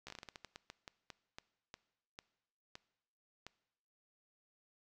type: slowing click train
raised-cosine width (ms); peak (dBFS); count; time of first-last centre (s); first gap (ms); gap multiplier
0.2; -30; 19; 0.07-3.466; 14; 1.26
effects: noise-tail reverb RT60 0.9 s tail -20 dB re dry